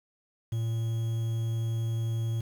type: tone with quantisation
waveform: triangle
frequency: 113.9 Hz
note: A#2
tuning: 40 cents flat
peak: -25 dBFS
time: 0.52-2.41 s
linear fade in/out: 5 ms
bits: 8
effects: none